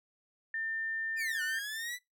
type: tone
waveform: sine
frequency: 1800 Hz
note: A6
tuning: 39 cents sharp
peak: -33 dBFS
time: 0.54-1.59 s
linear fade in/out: 2 ms
type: linear two-way sweep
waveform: sawtooth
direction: down then up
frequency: 2500 to 1451 to 1999 Hz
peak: -33 dBFS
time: 1.16-1.99 s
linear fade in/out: 50 ms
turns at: 1.42 s
effects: noise-tail reverb RT60 0.2 s tail -22 dB re dry